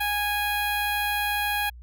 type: tone with notch filter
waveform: 10% pulse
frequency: 826 Hz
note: G#5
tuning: 10 cents flat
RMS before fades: -26 dBFS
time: 0-1.7 s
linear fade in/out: 10 ms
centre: 5500 Hz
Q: 0.64
effects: added 60 Hz sine -41 dBFS peak until 1.82 s